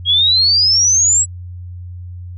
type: exponential sweep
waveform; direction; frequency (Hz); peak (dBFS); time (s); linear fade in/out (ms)
sine; up; 3244 to 7860; -9; 0.05-1.26; 50
effects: added 89 Hz sine -27 dBFS peak until 2.37 s